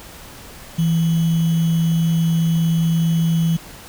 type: tone with sample-and-hold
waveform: sine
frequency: 164.81 Hz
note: E3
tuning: in tune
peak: -14 dBFS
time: 0.78-3.57 s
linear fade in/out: 10 ms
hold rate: 3150 Hz
effects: pink hiss -39 dBFS RMS until 3.88 s